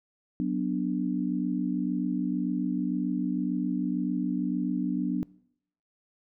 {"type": "chord", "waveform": "sine", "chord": "B minor", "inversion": "second", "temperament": "equal", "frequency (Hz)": [185, 246.9, 293.7], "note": ["F#3", "B3", "D4"], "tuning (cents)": [0, 0, 0], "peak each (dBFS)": -30, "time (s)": [0.4, 5.23], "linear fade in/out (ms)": 0, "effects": ["noise-tail reverb RT60 0.7 s tail -23 dB re dry"]}